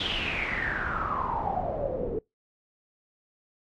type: noise with low-pass filter sweep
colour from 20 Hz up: pink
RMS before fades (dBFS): -30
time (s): 0-2.19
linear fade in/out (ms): 5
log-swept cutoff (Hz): 3400 to 420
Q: 9.8
effects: noise-tail reverb RT60 0.2 s tail -25 dB re dry + AAC 64 kbps